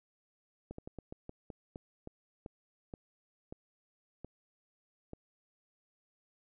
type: slowing click train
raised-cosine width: 2 ms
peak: -30 dBFS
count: 14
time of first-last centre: 0.71-5.134 s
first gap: 74 ms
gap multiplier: 1.23
effects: none